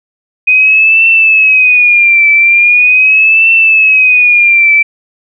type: tone with vibrato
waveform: sine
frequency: 2494 Hz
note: D#7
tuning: 3 cents sharp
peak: -3 dBFS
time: 0.47-4.83 s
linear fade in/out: 10 ms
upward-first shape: triangle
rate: 0.41 Hz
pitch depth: 130 cents each way
effects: none